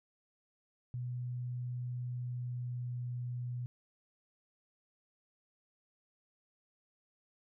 sine tone with pitch glide, 123.47 to 122.76 Hz, B2 to B2, 0 to -10 cents, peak -36 dBFS, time 0.94-3.66 s, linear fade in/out 0 ms, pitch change -10 cents, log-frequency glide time 2.07-2.98 s, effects none

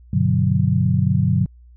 sine chord, G major seventh, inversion none, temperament equal, 98 / 123.47 / 146.83 / 185 Hz, G2 / B2 / D3 / F#3, 0 / 0 / 0 / 0 cents, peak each -20 dBFS, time 0.13-1.46 s, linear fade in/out 5 ms, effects added 60 Hz sine -43 dBFS peak until 1.76 s

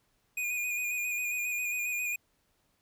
square tone with vibrato, 2455 Hz, D#7, 24 cents flat, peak -31 dBFS, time 0.37-2.16 s, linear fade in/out 5 ms, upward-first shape square, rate 7.4 Hz, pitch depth 25 cents each way, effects pink hiss -73 dBFS RMS until 2.81 s

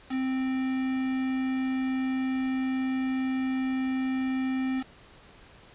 triangle tone with quantisation, 261.6 Hz, C4, in tune, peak -24 dBFS, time 0.09-4.84 s, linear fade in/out 50 ms, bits 6, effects pink hiss -53 dBFS RMS until 5.74 s + resampled to 8000 Hz

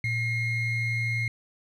triangle ring-modulated tone, 1014 Hz, B5, 45 cents sharp, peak -20 dBFS, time 0.04-1.28 s, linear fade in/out 2 ms, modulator 1130 Hz, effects none

